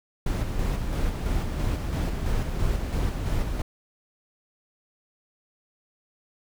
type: noise with tremolo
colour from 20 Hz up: brown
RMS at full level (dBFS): -25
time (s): 0.26-3.62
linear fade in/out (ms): 5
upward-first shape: square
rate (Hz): 3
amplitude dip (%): 35
effects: none